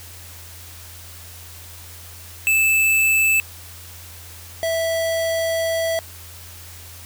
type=tone pair in turn; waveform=square; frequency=2629 / 657.2 Hz; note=E7 / E5; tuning=-5 / -5 cents; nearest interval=2 octaves; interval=2400 cents; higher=first; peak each=-15 / -20 dBFS; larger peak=first; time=2.47-3.4 / 4.63-5.99 s; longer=second; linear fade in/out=0 ms; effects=added 86 Hz sine -41 dBFS peak until 7.05 s + white hiss -41 dBFS RMS until 7.05 s